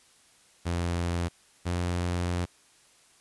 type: tone pair in turn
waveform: sawtooth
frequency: 86.3 / 88.01 Hz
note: F2 / F2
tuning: -20 / +14 cents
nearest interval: unison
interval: 34 cents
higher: second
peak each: -23 dBFS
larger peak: neither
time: 0.65-1.29 / 1.65-2.46 s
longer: second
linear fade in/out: 20 ms
effects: white hiss -60 dBFS RMS until 3.2 s + resampled to 24000 Hz